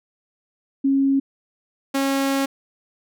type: tone pair in turn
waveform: sine / sawtooth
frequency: 273.2 / 273.2 Hz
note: C#4 / C#4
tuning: -25 / -25 cents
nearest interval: unison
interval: 0 cents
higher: neither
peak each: -15 dBFS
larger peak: neither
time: 0.84-1.2 / 1.94-2.46 s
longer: second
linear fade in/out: 10 ms
effects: none